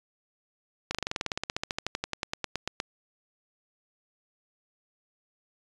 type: slowing click train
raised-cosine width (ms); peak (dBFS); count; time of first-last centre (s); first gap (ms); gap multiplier
0.2; -12; 27; 0.91-2.801; 37; 1.05
effects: resampled to 22050 Hz